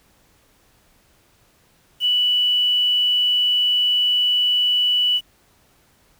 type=tone with quantisation; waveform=sine; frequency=2960 Hz; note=F#7; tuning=in tune; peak=-15 dBFS; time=2-5.21 s; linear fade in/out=50 ms; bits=7; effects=pink hiss -58 dBFS RMS until 6.19 s